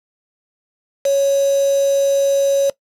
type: tone with quantisation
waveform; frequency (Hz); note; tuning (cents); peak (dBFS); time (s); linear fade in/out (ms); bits
sine; 554.4; C#5; 0; -12; 1.05-2.7; 5; 4
effects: noise-tail reverb RT60 0.1 s tail -20 dB re dry + low-pass 12000 Hz 12 dB/octave